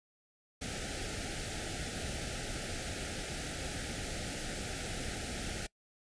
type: band-stop noise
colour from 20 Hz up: pink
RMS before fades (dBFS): -39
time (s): 0.61-5.67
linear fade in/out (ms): 10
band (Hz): 840 to 1300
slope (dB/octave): 96
effects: noise-tail reverb RT60 0.1 s tail -23 dB re dry + resampled to 22050 Hz